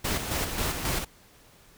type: noise with tremolo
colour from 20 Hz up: pink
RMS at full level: -28 dBFS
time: 0.04-1.05 s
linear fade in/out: 10 ms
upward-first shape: square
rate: 3.7 Hz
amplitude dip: 45%
effects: pink hiss -56 dBFS RMS until 1.77 s